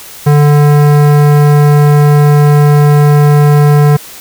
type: tone with hard clipping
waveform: sine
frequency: 146.83 Hz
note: D3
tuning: in tune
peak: -5 dBFS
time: 0.26-3.97 s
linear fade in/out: 10 ms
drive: 17 dB
effects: white hiss -30 dBFS RMS until 4.2 s